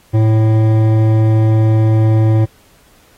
sine tone with hard clipping, 110 Hz, A2, in tune, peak -10 dBFS, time 0.13-2.46 s, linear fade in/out 20 ms, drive 12 dB, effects pink hiss -50 dBFS RMS until 3.17 s + AAC 48 kbps

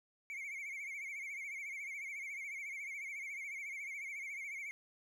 triangle tone with vibrato, 2217 Hz, C#7, in tune, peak -40 dBFS, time 0.3-4.71 s, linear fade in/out 0 ms, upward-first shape triangle, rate 14 Hz, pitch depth 110 cents each way, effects none

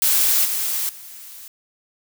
blue noise with level steps, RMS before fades -17 / -23 / -39 dBFS, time 0.02-1.48 s, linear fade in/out 2 ms, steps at 0.45 / 0.89 s, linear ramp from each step 2 ms, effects none

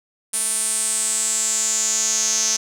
sawtooth tone with band-pass filter sweep, 220 Hz, A3, in tune, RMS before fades -21 dBFS, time 0.33-2.57 s, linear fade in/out 10 ms, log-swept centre 9400 to 6100 Hz, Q 7.7, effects none

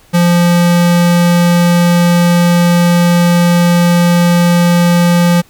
square tone, 173.7 Hz, F3, 9 cents flat, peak -7 dBFS, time 0.13-5.42 s, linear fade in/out 20 ms, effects pink hiss -46 dBFS RMS until 5.49 s

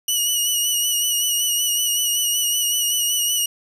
15% pulse tone with vibrato, 2920 Hz, F#7, 24 cents flat, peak -11 dBFS, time 0.08-3.46 s, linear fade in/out 5 ms, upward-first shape sine, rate 5.3 Hz, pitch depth 37 cents each way, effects 7-bit

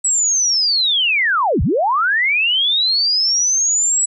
sine linear two-way sweep, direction down then up, 7902 to 49.84 to 7902 Hz, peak -13 dBFS, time 0.04-4.06 s, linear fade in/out 10 ms, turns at 1.62 s, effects none

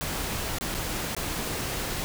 pink noise with dropouts, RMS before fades -31 dBFS, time 0.01-2.04 s, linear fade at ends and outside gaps 0 ms, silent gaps 0.585-0.61 / 0.742-0.748 / 1.149-1.166 s, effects none

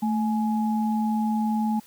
sine tone pair together, 220 / 839.3 Hz, A3 / G#5, 0 / +18 cents, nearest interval octave + major seventh, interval 2318 cents, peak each -22 / -29 dBFS, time 0.02-1.8 s, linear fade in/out 10 ms, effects white hiss -53 dBFS RMS until 1.86 s

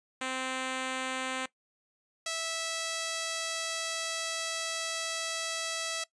5% pulse tone pair in turn, 260 / 655.2 Hz, C4 / E5, -11 / -11 cents, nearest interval octave + major third, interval 1600 cents, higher second, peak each -21 dBFS, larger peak neither, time 0.21-1.46 / 2.26-6.04 s, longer second, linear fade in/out 5 ms, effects noise-tail reverb RT60 0.1 s tail -19 dB re dry + resampled to 22050 Hz

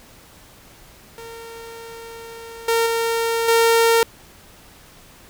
sawtooth tone with level steps, 459.1 Hz, A#4, 26 cents flat, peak -31 / -12 / -15 / -9 dBFS, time 1.18-4.03 s, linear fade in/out 0 ms, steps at 2.68 / 2.86 / 3.48 s, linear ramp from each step 5 ms, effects pink hiss -47 dBFS RMS until 5.29 s

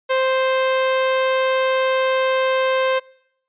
sawtooth tone, 523.3 Hz, C5, in tune, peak -12 dBFS, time 0.09-3 s, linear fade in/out 20 ms, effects noise-tail reverb RT60 0.8 s tail -26 dB re dry + resampled to 8000 Hz

